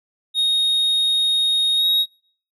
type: tone with pitch glide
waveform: triangle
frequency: 3729 to 3779 Hz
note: A#7 to A#7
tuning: 0 to +23 cents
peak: -14 dBFS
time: 0.34-2.06 s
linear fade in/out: 50 ms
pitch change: +23 cents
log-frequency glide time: 1.76-1.85 s
effects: noise-tail reverb RT60 0.5 s tail -23 dB re dry